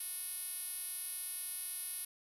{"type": "tone with band-pass filter", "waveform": "5% pulse", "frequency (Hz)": 364.2, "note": "F#4", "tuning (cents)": -27, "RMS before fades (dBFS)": -42, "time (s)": [0, 2.05], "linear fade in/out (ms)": 5, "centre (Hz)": 11000, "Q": 4.7, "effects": []}